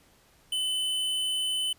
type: tone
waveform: square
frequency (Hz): 3024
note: F#7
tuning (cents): +37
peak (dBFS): -27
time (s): 0.52-1.73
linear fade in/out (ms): 5
effects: pink hiss -61 dBFS RMS until 1.78 s + resampled to 32000 Hz